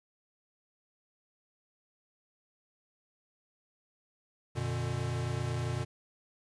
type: tone cluster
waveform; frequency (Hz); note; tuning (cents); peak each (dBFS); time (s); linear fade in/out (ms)
square; 90.1 / 120.3 / 148.1; F#2 / B2 / D3; -45 / -45 / +15; -39 / -34 / -39; 4.55-5.85; 20
effects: resampled to 22050 Hz + 10-bit